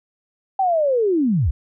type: linear sweep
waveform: sine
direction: down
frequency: 787 to 52.7 Hz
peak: -15 dBFS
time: 0.59-1.51 s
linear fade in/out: 5 ms
effects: none